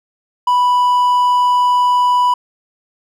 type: tone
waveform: triangle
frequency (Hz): 987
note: B5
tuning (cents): -1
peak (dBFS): -8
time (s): 0.47-2.34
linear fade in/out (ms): 5
effects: none